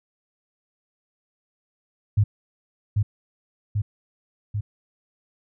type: tone with echo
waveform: sine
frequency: 103.83 Hz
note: G#2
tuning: in tune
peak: -14 dBFS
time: 2.17-2.24 s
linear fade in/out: 10 ms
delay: 790 ms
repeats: 3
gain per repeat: -3 dB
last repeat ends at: 4.61 s
effects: none